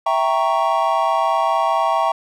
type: chord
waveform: triangle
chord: E diminished seventh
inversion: none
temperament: equal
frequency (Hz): 659.3 / 784 / 932.3 / 1108.7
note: E5 / G5 / Bb5 / Db6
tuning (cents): 0 / 0 / 0 / 0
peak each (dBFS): -19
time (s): 0.06-2.12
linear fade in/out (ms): 5
effects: none